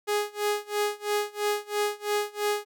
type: tone with tremolo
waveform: sawtooth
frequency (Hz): 415.3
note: G#4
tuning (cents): 0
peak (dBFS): -19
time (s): 0.07-2.65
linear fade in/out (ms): 20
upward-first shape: sine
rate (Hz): 3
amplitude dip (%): 95
effects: none